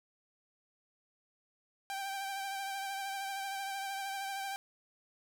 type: tone with vibrato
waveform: sawtooth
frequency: 784 Hz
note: G5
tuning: in tune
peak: -33 dBFS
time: 1.9-4.56 s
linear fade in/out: 0 ms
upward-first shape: triangle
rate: 13 Hz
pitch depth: 33 cents each way
effects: none